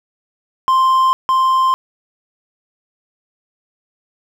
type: tone pair in turn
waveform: triangle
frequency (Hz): 1047 / 1047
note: C6 / C6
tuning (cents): +1 / +1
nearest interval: unison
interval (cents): 0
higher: neither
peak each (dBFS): -8 / -9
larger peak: first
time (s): 0.68-1.13 / 1.29-1.74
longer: neither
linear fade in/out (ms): 0
effects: none